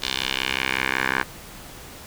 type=tone with band-pass filter sweep; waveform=10% pulse; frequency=65.41 Hz; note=C2; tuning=in tune; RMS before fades=-25 dBFS; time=0.02-1.23 s; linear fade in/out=5 ms; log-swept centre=3800 to 1600 Hz; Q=2.2; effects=pink hiss -41 dBFS RMS until 2.06 s